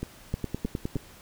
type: two click trains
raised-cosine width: 3 ms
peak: -18 / -16 dBFS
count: 4 / 7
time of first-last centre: 0.03-0.965 / 0.34-0.957 s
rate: 3.21 / 9.72 Hz
effects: pink hiss -51 dBFS RMS until 1.21 s